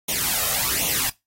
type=noise with flanger; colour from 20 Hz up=white; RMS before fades=-23 dBFS; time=0.08-1.1 s; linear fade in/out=10 ms; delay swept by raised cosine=0.31 to 1.61 ms; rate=1.3 Hz; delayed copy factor=+0.75; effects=noise-tail reverb RT60 0.2 s tail -21 dB re dry + AAC 48 kbps